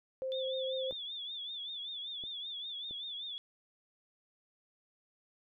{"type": "tone", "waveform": "sine", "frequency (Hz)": 524, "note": "C5", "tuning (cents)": 2, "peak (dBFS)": -34, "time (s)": [0.22, 0.91], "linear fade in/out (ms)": 0}
{"type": "tone with vibrato", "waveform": "sine", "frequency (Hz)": 3494, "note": "A7", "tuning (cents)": -13, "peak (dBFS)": -39, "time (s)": [0.32, 3.38], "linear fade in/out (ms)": 0, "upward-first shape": "triangle", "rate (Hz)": 5.2, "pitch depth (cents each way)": 110}
{"type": "clicks", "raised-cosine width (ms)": 2, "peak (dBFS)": -39, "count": 3, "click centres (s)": [0.925, 2.238, 2.91]}
{"effects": []}